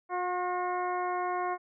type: harmonic tone with a mistuned harmonic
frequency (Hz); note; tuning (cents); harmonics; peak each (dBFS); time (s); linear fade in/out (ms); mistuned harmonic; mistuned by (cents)
359.8; F#4; -48; 1 / 2 / 3 / 4 / 5 / 6; -35 / -32 / -34 / -42 / -45 / -46; 0.09-1.58; 50; 5; +29
effects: none